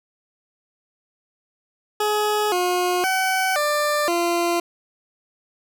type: tone with pitch steps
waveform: 20% pulse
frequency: 421.5 / 359.1 / 757 / 593 / 344 Hz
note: G#4 / F4 / F#5 / D5 / F4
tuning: +26 / +48 / +39 / +17 / -26 cents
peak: -14 dBFS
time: 2-4.6 s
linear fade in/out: 5 ms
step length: 520 ms
effects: none